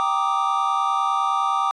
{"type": "chord", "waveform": "triangle", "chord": "Eb major seventh", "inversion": "first", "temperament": "equal", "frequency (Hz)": [784, 932.3, 1174.7, 1244.5], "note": ["G5", "Bb5", "D6", "Eb6"], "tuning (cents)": [0, 0, 0, 0], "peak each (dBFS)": [-23, -26, -20, -24], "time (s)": [0, 1.71], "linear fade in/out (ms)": 0, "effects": ["resampled to 24000 Hz"]}